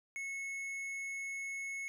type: tone with tanh clipping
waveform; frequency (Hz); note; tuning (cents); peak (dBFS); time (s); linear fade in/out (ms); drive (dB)
sine; 2192; C#7; -20; -40; 0.16-1.88; 0; 10
effects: none